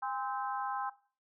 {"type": "harmonic tone with a mistuned harmonic", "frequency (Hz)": 259.3, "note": "C4", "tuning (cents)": -15, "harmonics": [3, 4, 5, 6], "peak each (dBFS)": [-36, -38, -41, -46], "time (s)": [0.02, 0.9], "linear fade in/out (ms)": 10, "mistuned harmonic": 3, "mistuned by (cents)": 68, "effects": ["noise-tail reverb RT60 0.4 s tail -18 dB re dry"]}